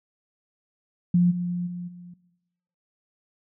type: tone with level steps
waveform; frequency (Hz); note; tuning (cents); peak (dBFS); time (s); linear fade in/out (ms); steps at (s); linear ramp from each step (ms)
sine; 176.4; F3; +18; -15 / -25 / -31 / -41; 1.14-2.14; 5; 1.3 / 1.66 / 1.87; 20
effects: noise-tail reverb RT60 0.9 s tail -17 dB re dry